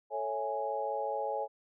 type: chord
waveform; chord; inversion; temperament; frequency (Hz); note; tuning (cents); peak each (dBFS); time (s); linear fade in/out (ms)
sine; A major seventh; none; equal; 440 / 554.4 / 659.3 / 830.6; A4 / C#5 / E5 / G#5; 0 / 0 / 0 / 0; -39 / -36 / -40 / -35; 0.1-1.48; 50
effects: none